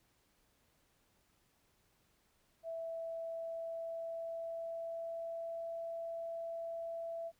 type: tone with pitch glide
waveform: sine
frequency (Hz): 659.3 to 666.6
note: E5 to E5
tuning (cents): 0 to +19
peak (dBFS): -39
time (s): 2.63-7.32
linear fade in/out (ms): 50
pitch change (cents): +19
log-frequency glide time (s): 2.78-5.68
effects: pink hiss -74 dBFS RMS until 7.39 s